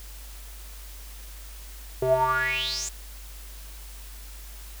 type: tone with band-pass filter sweep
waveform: square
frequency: 129.3 Hz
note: C3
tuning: 20 cents flat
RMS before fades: -25 dBFS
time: 2.02-2.89 s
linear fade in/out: 5 ms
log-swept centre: 470 to 7600 Hz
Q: 8.9
effects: added 50 Hz sine -40 dBFS peak until 4.8 s + white hiss -47 dBFS RMS until 4.8 s